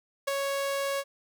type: tone with ADSR envelope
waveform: sawtooth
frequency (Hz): 554.4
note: C#5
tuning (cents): 0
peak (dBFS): -20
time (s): 0.27-1.04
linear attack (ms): 12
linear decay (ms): 8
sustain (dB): -4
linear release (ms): 49
effects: none